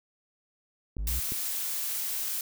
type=clicks; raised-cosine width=3 ms; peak=-25 dBFS; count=2; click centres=0.968 / 1.321 s
type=linear sweep; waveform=triangle; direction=up; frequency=48.83 to 65.41 Hz; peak=-27 dBFS; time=0.98-1.2 s; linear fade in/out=10 ms
type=noise; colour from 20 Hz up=blue; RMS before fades=-32 dBFS; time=1.07-2.41 s; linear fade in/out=2 ms
effects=none